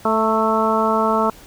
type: harmonic tone with a mistuned harmonic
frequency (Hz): 220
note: A3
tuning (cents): 0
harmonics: 1 / 2 / 3 / 4 / 5 / 6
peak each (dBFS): -22 / -22 / -22 / -22 / -22 / -22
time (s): 0.05-1.3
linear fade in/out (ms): 2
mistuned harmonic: 4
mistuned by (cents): +27
effects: pink hiss -44 dBFS RMS until 1.46 s